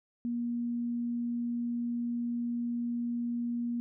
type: tone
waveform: sine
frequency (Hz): 238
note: A#3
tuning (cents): +36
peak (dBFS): -30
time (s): 0.25-3.8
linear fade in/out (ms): 0
effects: none